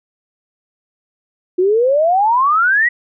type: exponential sweep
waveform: sine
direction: up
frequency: 352.7 to 1971 Hz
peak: -10 dBFS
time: 1.58-2.89 s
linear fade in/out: 10 ms
effects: none